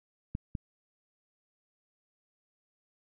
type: clicks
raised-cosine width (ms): 5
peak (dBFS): -21 / -22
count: 2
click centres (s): 0.351 / 0.552
effects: none